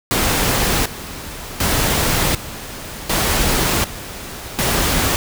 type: noise with tremolo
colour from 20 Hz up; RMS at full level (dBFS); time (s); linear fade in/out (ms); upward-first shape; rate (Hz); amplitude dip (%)
pink; -17; 0.11-5.16; 0; square; 0.67; 80
effects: none